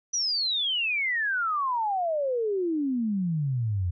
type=exponential sweep; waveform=sine; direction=down; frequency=5980 to 84.8 Hz; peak=-24 dBFS; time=0.13-3.91 s; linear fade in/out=10 ms; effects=none